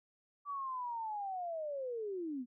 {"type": "linear sweep", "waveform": "sine", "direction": "down", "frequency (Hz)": [1161, 233.7], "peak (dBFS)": -37, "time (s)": [0.45, 2.46], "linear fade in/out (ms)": 50, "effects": []}